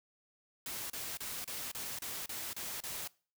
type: noise bursts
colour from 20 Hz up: white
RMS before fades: -41 dBFS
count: 9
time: 0.66-3.076 s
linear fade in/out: 2 ms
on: 240 ms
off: 32 ms
effects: noise-tail reverb RT60 0.4 s tail -23 dB re dry